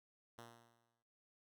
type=tone with exponential decay; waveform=5% pulse; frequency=117.3 Hz; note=A#2; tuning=11 cents sharp; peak=-40 dBFS; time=0.38-1.03 s; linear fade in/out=5 ms; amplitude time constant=140 ms; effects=noise-tail reverb RT60 0.8 s tail -18 dB re dry